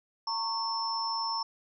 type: tone cluster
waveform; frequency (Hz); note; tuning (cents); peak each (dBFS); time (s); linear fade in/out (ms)
sine; 914 / 1103 / 5350; A#5 / C#6 / E8; -34 / -9 / +25; -33 / -36 / -33; 0.27-1.43; 5
effects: none